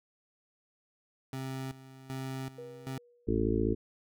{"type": "tone with tremolo", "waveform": "25% pulse", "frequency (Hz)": 132.5, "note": "C3", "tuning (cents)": 22, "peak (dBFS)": -32, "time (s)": [1.33, 2.98], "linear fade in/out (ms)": 2, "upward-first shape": "square", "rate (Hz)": 1.3, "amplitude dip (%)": 80}
{"type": "tone with exponential decay", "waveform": "sine", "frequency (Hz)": 481.3, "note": "B4", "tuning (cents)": -45, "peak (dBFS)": -40, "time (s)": [2.58, 3.6], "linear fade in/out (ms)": 5, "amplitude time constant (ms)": 220}
{"type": "harmonic tone", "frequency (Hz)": 55, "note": "A1", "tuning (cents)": 0, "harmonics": [1, 2, 4, 5, 6, 7, 8], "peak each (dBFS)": [-34, -34, -34, -34, -34, -34, -34], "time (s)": [3.27, 3.75], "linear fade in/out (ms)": 20}
{"effects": []}